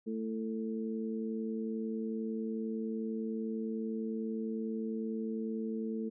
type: harmonic tone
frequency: 111.1 Hz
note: A2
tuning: 17 cents sharp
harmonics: 2 / 3 / 4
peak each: -35 / -43 / -40 dBFS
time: 0.06-6.1 s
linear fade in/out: 20 ms
effects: none